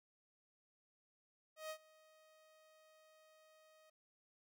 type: tone with ADSR envelope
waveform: sawtooth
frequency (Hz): 627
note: D#5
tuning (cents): +13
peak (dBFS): -39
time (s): 1.56-3.9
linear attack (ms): 140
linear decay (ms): 76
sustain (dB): -23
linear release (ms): 6
effects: none